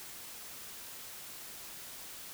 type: silence
effects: white hiss -47 dBFS RMS until 2.33 s